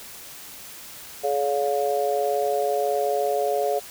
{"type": "harmonic tone", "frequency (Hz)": 141.5, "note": "C#3", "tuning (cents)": 36, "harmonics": [3, 4, 5], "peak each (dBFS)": [-25, -25, -25], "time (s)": [1.23, 3.8], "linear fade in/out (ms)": 20, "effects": ["white hiss -41 dBFS RMS until 3.9 s"]}